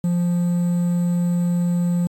triangle tone with quantisation, 174.61 Hz, F3, in tune, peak -15 dBFS, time 0.04-2.07 s, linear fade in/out 2 ms, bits 7, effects AAC 64 kbps

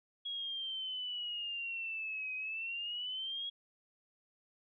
sine exponential two-way sweep, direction down then up, 3322 to 2512 to 3322 Hz, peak -37 dBFS, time 0.25-3.5 s, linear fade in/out 10 ms, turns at 2.35 s, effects none

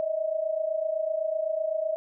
sine tone pair together, 613 / 640.9 Hz, D#5 / E5, -26 / -49 cents, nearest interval minor second, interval 77 cents, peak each -30 / -27 dBFS, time 0-1.96 s, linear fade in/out 0 ms, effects none

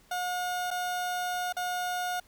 30% pulse tone with dropouts, 720 Hz, F#5, 47 cents flat, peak -27 dBFS, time 0.11-2.2 s, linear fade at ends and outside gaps 5 ms, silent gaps 0.706-0.711 / 1.526-1.566 s, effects pink hiss -61 dBFS RMS until 2.27 s

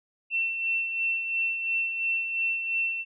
sine tone with tremolo, 2696 Hz, E7, 38 cents sharp, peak -23 dBFS, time 0.3-3.05 s, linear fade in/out 50 ms, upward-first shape sine, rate 2.9 Hz, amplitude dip 50%, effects none

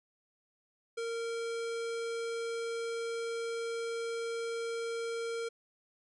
square tone, 461.6 Hz, A#4, 17 cents flat, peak -35 dBFS, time 0.97-5.49 s, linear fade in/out 10 ms, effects resampled to 22050 Hz

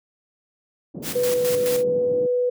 pink band-pass noise, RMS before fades -35 dBFS, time 0.94-2.27 s, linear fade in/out 10 ms, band 140 to 490 Hz, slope 24 dB/octave
white noise with tremolo, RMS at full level -29 dBFS, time 1.02-1.84 s, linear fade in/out 50 ms, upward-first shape square, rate 4.7 Hz, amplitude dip 60%
sine tone, 493.9 Hz, B4, in tune, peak -18 dBFS, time 1.15-2.5 s, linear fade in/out 10 ms
effects none

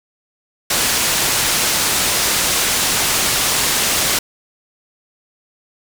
white low-pass noise, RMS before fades -17 dBFS, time 0.7-4.19 s, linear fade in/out 5 ms, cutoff 9600 Hz, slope 12 dB/octave, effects none

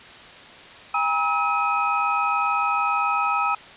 sine tone cluster, 809 / 956 / 1287 / 2506 Hz, G#5 / A#5 / E6 / D#7, -46 / +43 / -42 / +12 cents, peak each -26 / -27 / -22 / -28 dBFS, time 0.94-3.55 s, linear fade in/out 5 ms, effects white hiss -43 dBFS RMS until 3.76 s + resampled to 8000 Hz

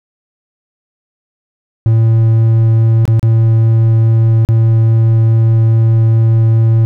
triangle tone with dropouts, 112.8 Hz, A2, 44 cents sharp, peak -4 dBFS, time 1.86-6.85 s, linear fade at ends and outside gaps 0 ms, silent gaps 3.054-3.078 / 3.195-3.229 / 4.45-4.488 s, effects none

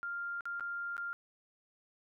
sine tone with dropouts, 1396.9 Hz, F6, in tune, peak -36 dBFS, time 0.03-1.13 s, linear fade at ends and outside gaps 0 ms, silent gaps 0.408-0.455 / 0.597-0.607 / 0.967-0.979 s, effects none

